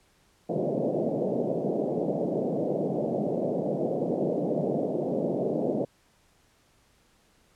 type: band-pass noise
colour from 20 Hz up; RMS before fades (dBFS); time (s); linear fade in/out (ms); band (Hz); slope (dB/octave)
white; -28; 0.49-5.85; 10; 140 to 640; 48
effects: pink hiss -64 dBFS RMS until 7.55 s + low-pass 11000 Hz 12 dB/octave